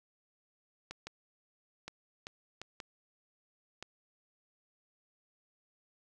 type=clicks; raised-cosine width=0.2 ms; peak=-25 dBFS; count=7; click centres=0.91 / 1.07 / 1.88 / 2.269 / 2.616 / 2.802 / 3.826 s; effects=none